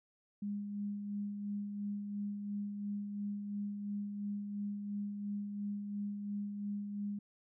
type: tone with tremolo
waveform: sine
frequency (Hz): 204.1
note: G#3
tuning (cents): -30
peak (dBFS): -35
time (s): 0.42-7.19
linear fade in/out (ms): 5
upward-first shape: sine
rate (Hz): 2.9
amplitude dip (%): 40
effects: none